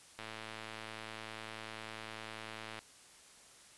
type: click train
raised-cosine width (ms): 0.3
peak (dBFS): -28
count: 287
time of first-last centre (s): 0.19-2.79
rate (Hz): 110
effects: white hiss -59 dBFS RMS until 3.77 s + resampled to 24000 Hz